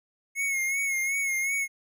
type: tone with vibrato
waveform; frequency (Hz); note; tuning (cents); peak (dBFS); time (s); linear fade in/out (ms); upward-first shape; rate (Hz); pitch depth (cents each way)
square; 2175; C#7; -33; -26; 0.35-1.68; 50; sine; 2.7; 49
effects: none